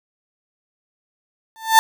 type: tone with exponential growth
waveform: 35% pulse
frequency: 890 Hz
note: A5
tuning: 20 cents sharp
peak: -3 dBFS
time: 1.56-1.79 s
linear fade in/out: 0 ms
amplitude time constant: 49 ms
effects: none